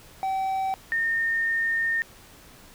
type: tone pair in turn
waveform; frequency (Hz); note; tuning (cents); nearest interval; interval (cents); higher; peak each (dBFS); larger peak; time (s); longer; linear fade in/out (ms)
triangle / sine; 768 / 1826.6; G5 / A#6; -36 / -36; octave + minor third; 1500; second; -22; neither; 0.23-0.74 / 0.92-2.02; second; 0
effects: pink hiss -50 dBFS RMS until 2.74 s